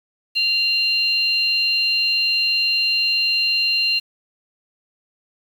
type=tone pair together; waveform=sine; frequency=2777 / 4161 Hz; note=F7 / C8; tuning=-10 / -10 cents; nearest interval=perfect fifth; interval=700 cents; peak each=-19 dBFS; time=0.35-4 s; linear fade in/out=20 ms; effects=7-bit